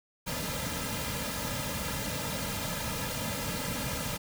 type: noise with comb filter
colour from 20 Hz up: pink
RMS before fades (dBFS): -34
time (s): 0.26-4.18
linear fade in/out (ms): 20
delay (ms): 2.7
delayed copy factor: -0.8
effects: none